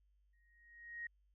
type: tone with exponential growth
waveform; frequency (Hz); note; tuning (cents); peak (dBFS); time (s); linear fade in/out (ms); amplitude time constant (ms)
sine; 1878; A#6; +12; -40; 0.33-1.07; 5; 160
effects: added 50 Hz sine -70 dBFS peak until 1.34 s